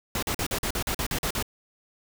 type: noise bursts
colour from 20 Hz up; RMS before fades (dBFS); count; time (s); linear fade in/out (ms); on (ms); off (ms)
pink; -28; 11; 0.15-1.426; 2; 76; 44
effects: none